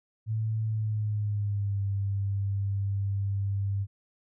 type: tone with pitch glide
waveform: sine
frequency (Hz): 110 to 99.14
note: A2 to G2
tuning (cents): 0 to +20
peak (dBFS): -26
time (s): 0.26-3.87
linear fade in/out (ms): 50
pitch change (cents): -180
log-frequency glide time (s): 0.65-1.81
effects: none